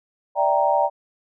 sine chord, E half-diminished seventh, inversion third, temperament equal, 587.3 / 659.3 / 784 / 932.3 Hz, D5 / E5 / G5 / Bb5, 0 / 0 / 0 / 0 cents, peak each -21 / -25 / -21 / -21 dBFS, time 0.35-0.9 s, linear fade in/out 50 ms, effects none

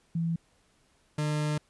sine / 40% pulse tone pair in turn, 166.3 / 150.53 Hz, E3 / D3, +16 / +43 cents, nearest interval major second, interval 173 cents, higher first, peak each -26 dBFS, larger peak neither, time 0.15-0.36 / 1.18-1.58 s, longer second, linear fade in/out 5 ms, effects pink hiss -67 dBFS RMS until 1.69 s + resampled to 24000 Hz

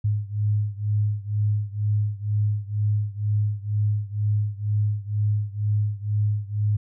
sine beating tone pair, 103.83 / 105.93 Hz, G#2 / G#2, 0 / +35 cents, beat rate 2.1 Hz, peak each -23 / -25 dBFS, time 0.04-6.77 s, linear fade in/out 10 ms, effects none

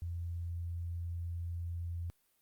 sine tone, 85.5 Hz, F2, 36 cents flat, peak -36 dBFS, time 0.02-2.1 s, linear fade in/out 0 ms, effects white hiss -74 dBFS RMS until 2.41 s + Opus 48 kbps

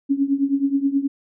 sine tone with tremolo, 277.2 Hz, C#4, in tune, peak -13 dBFS, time 0.09-1.08 s, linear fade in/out 20 ms, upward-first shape triangle, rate 9.4 Hz, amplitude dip 90%, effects none

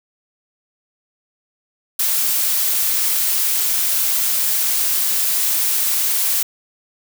blue noise, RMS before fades -18 dBFS, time 1.99-6.43 s, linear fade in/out 5 ms, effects none

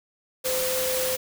sine tone in noise, 514 Hz, C5, 31 cents flat, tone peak -26 dBFS, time 0.44-1.17 s, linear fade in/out 20 ms, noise white, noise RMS -28 dBFS, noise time 0.44-1.17 s, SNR -1 dB, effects none

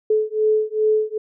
sine beating tone pair, 430 / 432.5 Hz, A4 / A4, -40 / -30 cents, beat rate 2.5 Hz, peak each -19 dBFS, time 0.1-1.18 s, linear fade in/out 5 ms, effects none

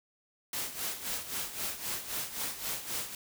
white noise with tremolo, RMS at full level -34 dBFS, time 0.53-3.15 s, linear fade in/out 2 ms, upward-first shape sine, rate 3.8 Hz, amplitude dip 70%, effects none

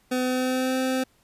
25% pulse tone with pitch glide, 253.3 to 259.7 Hz, B3 to C4, +44 to -13 cents, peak -19 dBFS, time 0.11-1.04 s, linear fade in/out 10 ms, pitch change +43 cents, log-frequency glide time 0.23-0.77 s, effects pink hiss -63 dBFS RMS until 1.23 s + resampled to 32000 Hz

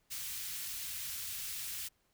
white band-stop noise, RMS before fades -41 dBFS, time 0.1-1.89 s, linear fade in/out 20 ms, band 110 to 2000 Hz, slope 12 dB/octave, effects pink hiss -75 dBFS RMS until 2.13 s

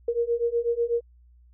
sine beating tone pair, 466.2 / 474.3 Hz, A#4 / A#4, 0 / +30 cents, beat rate 8.1 Hz, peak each -26 / -25 dBFS, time 0.08-1.01 s, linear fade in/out 5 ms, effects added 60 Hz sine -52 dBFS peak until 1.53 s

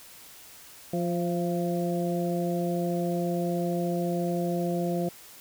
harmonic tone with a mistuned harmonic, 174.61 Hz, F3, in tune, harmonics 1 / 2 / 3 / 4, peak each -28 / -31 / -33 / -34 dBFS, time 0.93-5.09 s, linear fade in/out 5 ms, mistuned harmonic 4, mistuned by -33 cents, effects white hiss -49 dBFS RMS until 5.4 s

